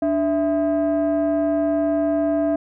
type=tone pair together; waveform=sine; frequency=293.7 / 659.3 Hz; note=D4 / E5; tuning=0 / 0 cents; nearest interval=octave + major second; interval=1400 cents; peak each=-18 dBFS; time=0.02-2.56 s; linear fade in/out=5 ms; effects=tanh soft clip ceiling -14 dBFS